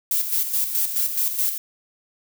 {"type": "noise with tremolo", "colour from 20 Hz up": "violet", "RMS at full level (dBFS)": -21, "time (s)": [0.11, 1.58], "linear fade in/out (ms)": 2, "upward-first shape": "square", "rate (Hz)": 4.7, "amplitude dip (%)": 55, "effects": []}